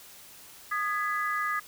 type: tone cluster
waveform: sine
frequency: 1232 / 1672 / 1996 Hz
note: D#6 / G#6 / B6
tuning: -17 / +11 / +18 cents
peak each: -29 / -32 / -35 dBFS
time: 0.71-1.6 s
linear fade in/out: 10 ms
effects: white hiss -50 dBFS RMS until 1.67 s